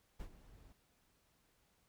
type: noise with ADSR envelope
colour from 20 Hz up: brown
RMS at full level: -45 dBFS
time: 0.19-0.73 s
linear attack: 15 ms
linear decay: 75 ms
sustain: -15 dB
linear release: 11 ms
effects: pink hiss -75 dBFS RMS until 1.88 s